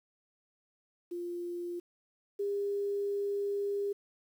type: tone pair in turn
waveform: sine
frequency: 349.2 / 403.3 Hz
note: F4 / G4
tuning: 0 / +49 cents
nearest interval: major second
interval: 249 cents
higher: second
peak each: -35 / -30 dBFS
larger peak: second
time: 1.11-1.8 / 2.39-3.93 s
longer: second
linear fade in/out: 10 ms
effects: 10-bit